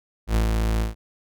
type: tone with ADSR envelope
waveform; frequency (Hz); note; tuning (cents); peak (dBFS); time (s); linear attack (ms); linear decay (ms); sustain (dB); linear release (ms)
40% pulse; 55; A1; 0; -16; 0.27-0.95; 82; 120; -3; 140
effects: none